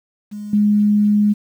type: tone with level steps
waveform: sine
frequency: 208 Hz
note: G#3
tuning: 3 cents sharp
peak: -26 / -11 dBFS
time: 0.31-1.34 s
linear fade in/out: 20 ms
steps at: 0.53 s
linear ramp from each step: 5 ms
effects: 8-bit